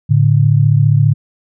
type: tone pair together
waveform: sine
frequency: 110.14 / 145 Hz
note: A2 / D3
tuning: +2 / -22 cents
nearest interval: perfect fourth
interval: 476 cents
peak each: -10 dBFS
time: 0.09-1.14 s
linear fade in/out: 20 ms
effects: none